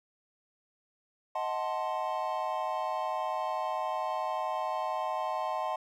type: chord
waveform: triangle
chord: D# diminished seventh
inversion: none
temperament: equal with one note detuned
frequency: 628.8 / 740 / 880 / 1046.5 Hz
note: D#5 / F#5 / A5 / C6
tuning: +18 / 0 / 0 / 0 cents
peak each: -34 dBFS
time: 1.35-5.76 s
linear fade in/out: 5 ms
effects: none